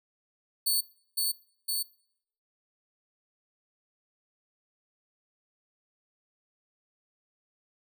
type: tone with echo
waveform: 10% pulse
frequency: 4454 Hz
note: C#8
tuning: 7 cents sharp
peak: -17 dBFS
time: 0.66-0.81 s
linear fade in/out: 10 ms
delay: 510 ms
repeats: 2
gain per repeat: -2 dB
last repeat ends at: 1.83 s
effects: noise-tail reverb RT60 0.7 s tail -25 dB re dry